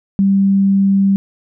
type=tone; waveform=sine; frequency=196 Hz; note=G3; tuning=in tune; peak=-9 dBFS; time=0.19-1.16 s; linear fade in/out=0 ms; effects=none